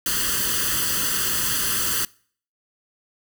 white noise with comb filter, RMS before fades -23 dBFS, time 0.06-2.05 s, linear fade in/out 2 ms, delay 0.65 ms, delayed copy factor +0.85, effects noise-tail reverb RT60 0.5 s tail -24 dB re dry

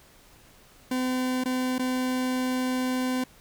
40% pulse tone with dropouts, 255.1 Hz, C4, 44 cents flat, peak -24 dBFS, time 0.91-3.24 s, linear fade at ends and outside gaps 5 ms, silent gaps 1.439-1.456 / 1.783-1.793 s, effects pink hiss -55 dBFS RMS until 3.4 s

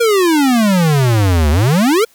square exponential two-way sweep, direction down then up, 482.1 to 71.6 to 482.1 Hz, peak -10 dBFS, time 0-2.05 s, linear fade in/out 10 ms, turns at 1.5 s, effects white hiss -51 dBFS RMS until 2.14 s

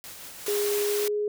white noise with tremolo, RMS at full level -41 dBFS, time 0.04-0.82 s, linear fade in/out 0 ms, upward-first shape sine, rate 5.8 Hz, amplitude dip 30%
white high-pass noise, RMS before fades -32 dBFS, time 0.46-1.08 s, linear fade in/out 2 ms, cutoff 260 Hz, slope 96 dB/octave
sine tone with pitch glide, 412.1 to 417.1 Hz, G#4 to G#4, -13 to +7 cents, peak -24 dBFS, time 0.48-1.28 s, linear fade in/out 2 ms, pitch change +20 cents, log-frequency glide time 0.85-1.14 s
effects none

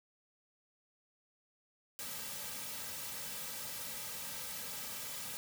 white noise with comb filter, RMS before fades -43 dBFS, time 1.99-5.37 s, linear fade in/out 0 ms, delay 2.8 ms, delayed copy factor -0.95, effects none

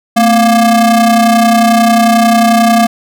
square ring-modulated tone, 237.8 Hz, A#3, 35 cents sharp, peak -3 dBFS, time 0.16-2.87 s, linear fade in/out 10 ms, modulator 460 Hz, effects none

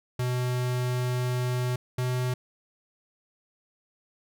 square tone pair in turn, 124.9 / 125.91 Hz, B2 / B2, +20 / +34 cents, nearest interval unison, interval 14 cents, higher second, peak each -26 dBFS, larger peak neither, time 0.19-1.76 / 1.98-2.34 s, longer first, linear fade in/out 5 ms, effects none

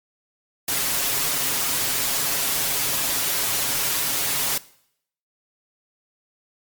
white noise with comb filter, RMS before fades -23 dBFS, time 0.68-4.58 s, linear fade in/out 5 ms, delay 7.2 ms, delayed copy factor +0.65, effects noise-tail reverb RT60 0.7 s tail -20 dB re dry + MP3 96 kbps

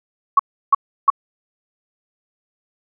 sine tone bursts, 1112 Hz, C#6, 5 cents sharp, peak -7 dBFS, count 3, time 0.37-1.102 s, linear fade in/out 5 ms, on 24 ms, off 330 ms, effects none

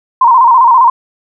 sine tone with vibrato, 984 Hz, B5, 7 cents flat, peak -3 dBFS, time 0.21-0.9 s, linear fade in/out 5 ms, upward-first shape square, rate 15 Hz, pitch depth 88 cents each way, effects none

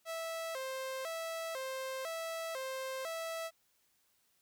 sawtooth tone with vibrato, 587.3 Hz, D5, in tune, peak -34 dBFS, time 0.05-3.51 s, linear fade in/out 50 ms, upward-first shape square, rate 1 Hz, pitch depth 190 cents each way, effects white hiss -74 dBFS RMS until 4.41 s

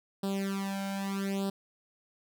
sawtooth tone with flanger, 196 Hz, G3, in tune, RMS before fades -33 dBFS, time 0.23-1.5 s, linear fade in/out 5 ms, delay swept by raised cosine 0.23 to 1.33 ms, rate 0.8 Hz, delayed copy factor +0.95, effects none

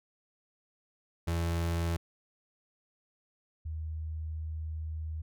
35% pulse / sine tone pair in turn, 84.3 / 78.83 Hz, E2 / D#2, +39 / +23 cents, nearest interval minor second, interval 116 cents, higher first, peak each -27 / -34 dBFS, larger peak first, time 1.27-1.97 / 3.65-5.22 s, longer second, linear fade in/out 10 ms, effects none

